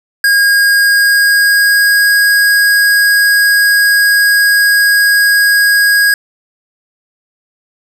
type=tone with pitch glide; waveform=square; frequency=1630 to 1644.2 Hz; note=G#6 to G#6; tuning=-33 to -18 cents; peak=-7 dBFS; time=0.24-6.14 s; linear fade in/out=2 ms; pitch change=+15 cents; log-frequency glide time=0.81-2.12 s; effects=none